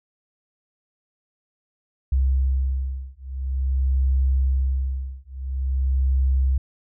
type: beating tone pair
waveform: sine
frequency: 65.8 / 66.28 Hz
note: C2 / C2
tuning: +10 / +23 cents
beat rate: 0.48 Hz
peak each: -22 dBFS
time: 2.12-6.58 s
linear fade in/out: 5 ms
effects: none